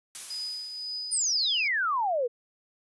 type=noise with exponential decay; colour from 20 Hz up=blue; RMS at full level=-35 dBFS; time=0.15-1.76 s; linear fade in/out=0 ms; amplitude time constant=350 ms
type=tone with tremolo; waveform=sine; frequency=4978 Hz; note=D#8; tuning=in tune; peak=-31 dBFS; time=0.3-1.68 s; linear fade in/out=5 ms; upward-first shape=triangle; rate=1.9 Hz; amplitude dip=50%
type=exponential sweep; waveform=sine; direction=down; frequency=9510 to 458.3 Hz; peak=-24 dBFS; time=1.11-2.28 s; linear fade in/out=20 ms
effects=resampled to 24000 Hz